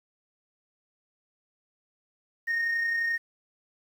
sine tone with amplitude modulation, 1849 Hz, A#6, 15 cents flat, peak -21 dBFS, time 2.47-3.18 s, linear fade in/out 20 ms, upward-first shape sine, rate 31.5 Hz, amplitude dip 40%, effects tanh soft clip ceiling -23 dBFS + 9-bit

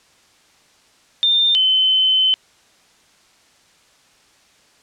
sine tone pair in turn, 3607 / 3057 Hz, A7 / G7, +42 / -44 cents, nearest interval minor third, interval 286 cents, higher first, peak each -12 dBFS, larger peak neither, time 1.23-1.55 / 1.55-2.34 s, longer second, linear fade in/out 0 ms, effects white hiss -54 dBFS RMS until 4.82 s + low-pass 7000 Hz 12 dB/octave

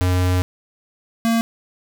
square tone pair in turn, 90.8 / 228.8 Hz, F#2 / A#3, -32 / -32 cents, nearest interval octave + major third, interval 1600 cents, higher second, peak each -16 dBFS, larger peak neither, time 0.01-0.42 / 1.25-1.41 s, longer first, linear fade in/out 0 ms, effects none

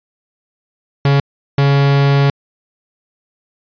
45% pulse tone bursts at uneven times, 140 Hz, C#3, 18 cents sharp, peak -9 dBFS, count 2, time 1.05-1.2 / 1.58-2.3 s, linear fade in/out 2 ms, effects resampled to 11025 Hz

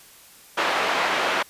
pink band-pass noise, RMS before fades -23 dBFS, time 0.57-1.43 s, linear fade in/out 10 ms, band 590 to 2700 Hz, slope 12 dB/octave, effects white hiss -49 dBFS RMS until 1.49 s + resampled to 32000 Hz

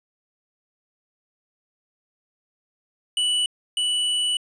square tone pair in turn, 2960 / 2960 Hz, F#7 / F#7, 0 / 0 cents, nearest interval unison, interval 0 cents, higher neither, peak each -20 / -21 dBFS, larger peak first, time 3.17-3.46 / 3.77-4.37 s, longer second, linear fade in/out 2 ms, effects resampled to 22050 Hz

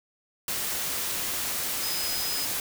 sine tone in noise, 5040 Hz, D#8, 21 cents sharp, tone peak -32 dBFS, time 1.83-2.45 s, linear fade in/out 2 ms, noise white, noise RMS -30 dBFS, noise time 0.48-2.6 s, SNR -5 dB, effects none

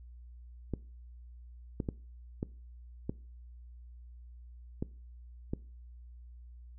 clicks, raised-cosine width 3 ms, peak -20 dBFS, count 7, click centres 0.737 / 1.802 / 1.888 / 2.429 / 3.095 / 4.825 / 5.535 s, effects noise-tail reverb RT60 0.4 s tail -22 dB re dry + added 60 Hz sine -48 dBFS peak until 6.78 s

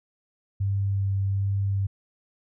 sine tone with vibrato, 98.4 Hz, G2, 7 cents sharp, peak -22 dBFS, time 0.6-1.87 s, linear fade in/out 10 ms, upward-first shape sine, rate 1.3 Hz, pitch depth 11 cents each way, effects none

